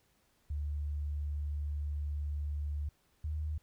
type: tone pair in turn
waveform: sine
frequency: 73.42 / 76.56 Hz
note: D2 / D#2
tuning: 0 / -27 cents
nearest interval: minor second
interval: 73 cents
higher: second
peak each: -33 / -33 dBFS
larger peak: neither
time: 0.5-2.89 / 3.24-3.58 s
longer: first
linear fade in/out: 5 ms
effects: pink hiss -72 dBFS RMS until 3.62 s